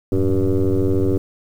sine tone with frequency modulation, 194.9 Hz, G3, 10 cents flat, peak -13 dBFS, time 0.12-1.18 s, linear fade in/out 2 ms, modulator 93.2 Hz, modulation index 2.7, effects tanh soft clip ceiling -11 dBFS + 8-bit

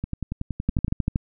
two click trains, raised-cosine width 5 ms, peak -9 / -15 dBFS, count 7 / 10, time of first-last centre 0.69-1.159 / 0.04-0.881 s, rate 12.8 / 10.7 Hz, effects none

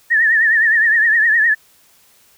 sine tone with vibrato, 1796 Hz, A6, 35 cents sharp, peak -10 dBFS, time 0.1-1.55 s, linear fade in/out 20 ms, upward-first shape triangle, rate 9.7 Hz, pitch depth 110 cents each way, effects white hiss -52 dBFS RMS until 2.37 s

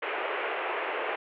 pink band-pass noise, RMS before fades -32 dBFS, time 0.02-1.16 s, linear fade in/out 10 ms, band 370 to 2800 Hz, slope 48 dB/octave, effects none

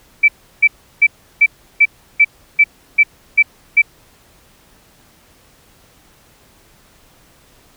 sine tone bursts, 2319 Hz, D7, 22 cents flat, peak -5 dBFS, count 10, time 0.23-3.82 s, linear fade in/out 10 ms, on 53 ms, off 340 ms, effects pink hiss -50 dBFS RMS until 7.76 s

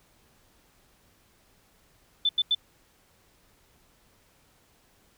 sine tone bursts, 3520 Hz, A7, in tune, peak -20 dBFS, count 3, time 2.25-2.549 s, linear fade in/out 5 ms, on 41 ms, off 88 ms, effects pink hiss -63 dBFS RMS until 5.17 s

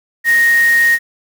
sine tone in noise, 1864.7 Hz, A#6, in tune, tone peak -8 dBFS, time 0.24-0.99 s, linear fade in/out 50 ms, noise white, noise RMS -26 dBFS, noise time 0.24-0.99 s, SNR +15 dB, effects none

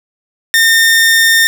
sawtooth tone, 1819 Hz, A#6, 43 cents flat, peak -3 dBFS, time 0.54-1.47 s, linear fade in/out 0 ms, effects none

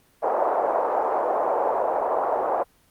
pink band-pass noise, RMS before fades -23 dBFS, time 0.22-2.64 s, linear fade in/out 20 ms, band 530 to 900 Hz, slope 24 dB/octave, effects pink hiss -60 dBFS RMS until 2.9 s + Opus 24 kbps

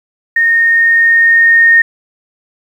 sine tone with level ramp, 1842 Hz, A#6, 21 cents flat, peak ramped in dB -7 to -3 dBFS, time 0.36-1.82 s, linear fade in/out 5 ms, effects 7-bit

